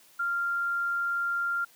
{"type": "tone", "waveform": "sine", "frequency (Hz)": 1391, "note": "F6", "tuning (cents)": -7, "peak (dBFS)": -26, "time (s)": [0.19, 1.65], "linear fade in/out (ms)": 10, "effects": ["white hiss -58 dBFS RMS until 1.75 s", "high-pass 150 Hz 12 dB/octave"]}